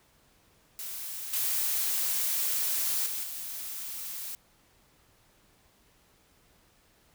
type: noise with level steps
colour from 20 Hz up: blue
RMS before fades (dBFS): -38 / -29 / -34 / -38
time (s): 0.79-4.35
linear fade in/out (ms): 0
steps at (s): 1.33 / 3.06 / 3.23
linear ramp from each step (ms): 5
effects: pink hiss -64 dBFS RMS until 7.14 s